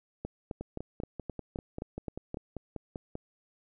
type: two click trains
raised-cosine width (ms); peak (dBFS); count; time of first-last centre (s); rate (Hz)
2; -22 / -24; 9 / 14; 0.25-2.344 / 0.61-3.154; 3.82 / 5.11
effects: none